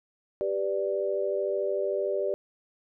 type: chord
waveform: sine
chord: G major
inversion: none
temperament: equal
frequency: 392 / 493.9 / 587.3 Hz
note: G4 / B4 / D5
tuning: 0 / 0 / 0 cents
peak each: -29 / -33 / -29 dBFS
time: 0.41-2.34 s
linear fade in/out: 0 ms
effects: none